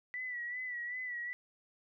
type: tone with vibrato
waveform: sine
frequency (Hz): 1963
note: B6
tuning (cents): -11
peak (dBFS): -37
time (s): 0.14-1.33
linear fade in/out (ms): 0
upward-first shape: sine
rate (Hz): 2.6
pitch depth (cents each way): 54
effects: none